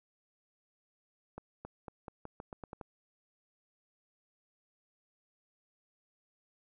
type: accelerating click train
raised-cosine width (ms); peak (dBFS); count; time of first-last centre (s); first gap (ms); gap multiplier
1; -29; 10; 1.38-2.812; 270; 0.86
effects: none